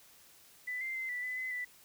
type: tone with pitch steps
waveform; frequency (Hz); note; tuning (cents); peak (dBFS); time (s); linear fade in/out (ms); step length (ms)
sine; 1994 / 2087 / 2068 / 1971 / 2005 / 2032 / 1980; B6 / C7 / C7 / B6 / B6 / B6 / B6; +16 / -5 / -21 / -4 / +26 / +49 / +4; -35; 0.67-1.65; 10; 140
effects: white hiss -60 dBFS RMS until 1.84 s